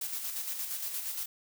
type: noise with tremolo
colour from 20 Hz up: blue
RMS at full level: -35 dBFS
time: 0.01-1.26 s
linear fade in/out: 5 ms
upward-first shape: square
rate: 8.6 Hz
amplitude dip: 40%
effects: none